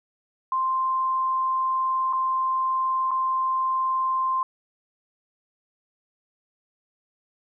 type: tone with dropouts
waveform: sine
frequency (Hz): 1046.5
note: C6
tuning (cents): 0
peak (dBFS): -21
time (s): 0.52-4.43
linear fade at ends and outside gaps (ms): 2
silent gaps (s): 2.128-2.132 / 3.109-3.114
effects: none